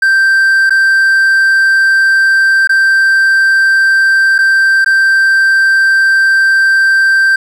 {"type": "tone with dropouts", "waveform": "triangle", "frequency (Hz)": 1568, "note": "G6", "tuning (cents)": 0, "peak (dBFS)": -4, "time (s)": [0.02, 7.36], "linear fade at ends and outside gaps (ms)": 5, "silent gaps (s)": [[0.696, 0.705], [2.674, 2.693], [4.382, 4.387], [4.846, 4.86]], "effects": []}